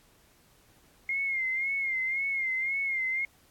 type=tone with vibrato; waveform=sine; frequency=2130 Hz; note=C7; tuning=30 cents sharp; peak=-27 dBFS; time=1.09-3.25 s; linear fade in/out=2 ms; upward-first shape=sine; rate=1.9 Hz; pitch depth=63 cents each way; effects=pink hiss -62 dBFS RMS until 3.5 s + AAC 64 kbps